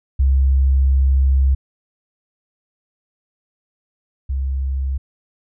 sine tone pair in turn, 67 / 67 Hz, C2 / C2, +42 / +42 cents, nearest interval unison, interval 0 cents, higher neither, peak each -11 / -18 dBFS, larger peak first, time 0.19-1.55 / 4.29-4.98 s, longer first, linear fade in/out 10 ms, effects none

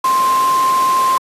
sine tone in noise, 1050 Hz, C6, 6 cents sharp, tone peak -11 dBFS, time 0.04-1.18 s, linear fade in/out 5 ms, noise pink, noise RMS -24 dBFS, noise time 0.04-1.18 s, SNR +10 dB, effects high-pass 300 Hz 12 dB/octave + resampled to 32000 Hz

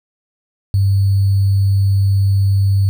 sine tone with sample-and-hold, 98.1 Hz, G2, 2 cents sharp, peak -10 dBFS, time 0.74-2.89 s, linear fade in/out 0 ms, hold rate 4410 Hz, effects none

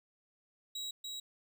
35% pulse tone with echo, 3858 Hz, B7, 41 cents flat, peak -36 dBFS, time 0.75-0.91 s, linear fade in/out 5 ms, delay 290 ms, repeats 1, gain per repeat -2 dB, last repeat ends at 1.2 s, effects none

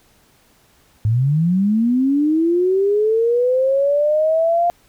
sine linear sweep, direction up, 102.9 to 701 Hz, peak -13 dBFS, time 1.05-4.7 s, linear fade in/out 0 ms, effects pink hiss -55 dBFS RMS until 4.88 s

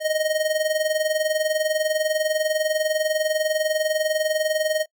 square tone with tremolo, 622.3 Hz, D#5, in tune, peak -18 dBFS, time 0-4.86 s, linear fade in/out 50 ms, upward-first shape sine, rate 20 Hz, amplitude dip 70%, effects noise-tail reverb RT60 0.1 s tail -24 dB re dry

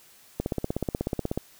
click train, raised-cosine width 2 ms, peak -13 dBFS, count 17, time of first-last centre 0.4-1.376 s, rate 16.4 Hz, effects white hiss -55 dBFS RMS until 1.59 s

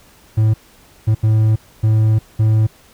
triangle tone bursts at uneven times, 109.2 Hz, A2, 13 cents flat, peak -8 dBFS, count 5, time 0.37-0.54 / 1.07-1.15 / 1.23-1.56 / 1.83-2.19 / 2.39-2.67 s, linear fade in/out 10 ms, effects pink hiss -48 dBFS RMS until 2.93 s

